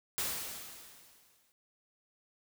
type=noise with exponential decay; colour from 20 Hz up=white; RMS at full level=-33 dBFS; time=0.18-1.52 s; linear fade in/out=0 ms; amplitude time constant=290 ms; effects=none